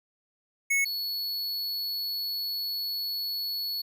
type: tone pair in turn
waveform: square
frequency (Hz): 2200 / 4400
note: C#7 / C#8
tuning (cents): -14 / -14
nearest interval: octave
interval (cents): 1200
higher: second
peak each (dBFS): -23 / -30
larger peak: first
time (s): 0.7-0.85 / 0.85-3.82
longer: second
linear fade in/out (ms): 10
effects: none